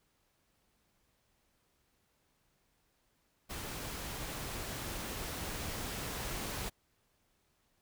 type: noise with level ramp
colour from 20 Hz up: pink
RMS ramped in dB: -42 to -39 dBFS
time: 3.49-6.7 s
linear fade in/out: 20 ms
effects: pink hiss -75 dBFS RMS until 7.81 s